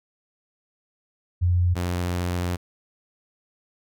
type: tone pair in turn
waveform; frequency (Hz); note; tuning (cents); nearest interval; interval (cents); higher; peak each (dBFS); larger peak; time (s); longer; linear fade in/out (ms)
sine / sawtooth; 88.6 / 88.6; F2 / F2; +25 / +25; unison; 0; neither; -17 / -20; first; 1.41-1.75 / 1.75-2.57; second; 20
effects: none